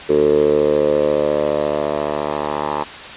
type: tone with band-pass filter sweep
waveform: 10% pulse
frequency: 74.3 Hz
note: D2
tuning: 21 cents sharp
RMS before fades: -17 dBFS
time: 0.09-2.84 s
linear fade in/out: 10 ms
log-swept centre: 420 to 840 Hz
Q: 5.8
effects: white hiss -32 dBFS RMS until 3.16 s + resampled to 8000 Hz